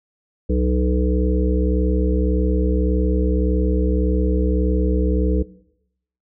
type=harmonic tone with a mistuned harmonic; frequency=61.74 Hz; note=B1; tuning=in tune; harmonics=1 / 3 / 5 / 7 / 8; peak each=-18 / -23 / -25 / -26 / -27 dBFS; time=0.49-5.43 s; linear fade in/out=10 ms; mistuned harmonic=1; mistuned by=+110 cents; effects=noise-tail reverb RT60 0.8 s tail -19 dB re dry